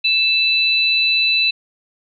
sine tone pair together, 2640 / 3982 Hz, E7 / B7, +2 / +14 cents, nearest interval perfect fifth, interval 712 cents, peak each -16 dBFS, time 0.04-1.51 s, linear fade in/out 10 ms, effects none

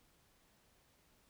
silence, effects pink hiss -71 dBFS RMS until 1.29 s

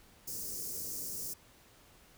white band-stop noise, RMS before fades -40 dBFS, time 0.27-1.34 s, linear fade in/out 10 ms, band 510 to 5000 Hz, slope 48 dB/octave, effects pink hiss -61 dBFS RMS until 2.17 s

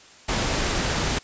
pink noise, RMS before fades -24 dBFS, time 0.28-1.19 s, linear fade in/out 10 ms, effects white hiss -49 dBFS RMS until 1.23 s + resampled to 16000 Hz

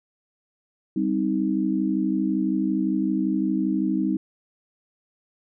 sine chord, C minor, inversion second, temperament just, 196.22 / 261.6 / 314 Hz, G3 / C4 / Eb4, +2 / 0 / +16 cents, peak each -25 / -26 / -24 dBFS, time 0.96-4.17 s, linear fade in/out 5 ms, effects none

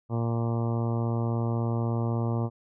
harmonic tone, 116.3 Hz, A#2, 4 cents flat, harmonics 1 / 2 / 3 / 4 / 5 / 6 / 7 / 8 / 9 / 10, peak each -26 / -32 / -36 / -38 / -40 / -42 / -43 / -44 / -45 / -46 dBFS, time 0.09-2.5 s, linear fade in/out 50 ms, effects none

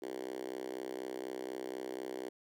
5% pulse tone with high-pass filter, 64.1 Hz, C2, 35 cents flat, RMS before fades -42 dBFS, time 0.02-2.29 s, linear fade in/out 5 ms, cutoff 360 Hz, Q 4.1, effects none

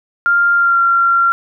sine tone with pitch glide, 1396.9 to 1375.3 Hz, F6 to F6, 0 to -27 cents, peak -9 dBFS, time 0.26-1.32 s, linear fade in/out 0 ms, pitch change -27 cents, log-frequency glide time 0.55-0.79 s, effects none

